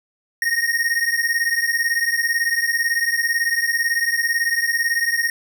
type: beating tone pair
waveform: square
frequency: 1851 / 1869 Hz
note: A#6 / A#6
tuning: -13 / +4 cents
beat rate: 18 Hz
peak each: -21 / -22 dBFS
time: 0.42-5.3 s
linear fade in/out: 2 ms
effects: none